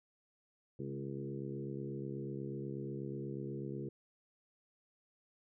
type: harmonic tone with a mistuned harmonic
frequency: 68.2 Hz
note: C#2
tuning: 28 cents flat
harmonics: 2 / 3 / 4 / 5 / 6 / 7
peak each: -43 / -46 / -51 / -45 / -47 / -52 dBFS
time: 0.79-3.89 s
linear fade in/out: 5 ms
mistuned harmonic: 3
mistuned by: +26 cents
effects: none